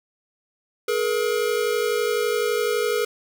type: tone pair together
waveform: square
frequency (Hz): 424.1 / 476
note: G#4 / A#4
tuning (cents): +36 / +36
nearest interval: major second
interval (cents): 200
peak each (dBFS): -24 / -24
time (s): 0.88-3.05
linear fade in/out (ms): 5
effects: none